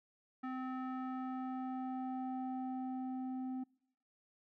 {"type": "tone with low-pass filter sweep", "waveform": "square", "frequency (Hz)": 258.2, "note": "C4", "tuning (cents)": -23, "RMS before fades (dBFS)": -41, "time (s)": [0.43, 3.64], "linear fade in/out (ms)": 10, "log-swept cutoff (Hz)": [1500, 530], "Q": 2.2, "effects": ["noise-tail reverb RT60 0.8 s tail -26 dB re dry"]}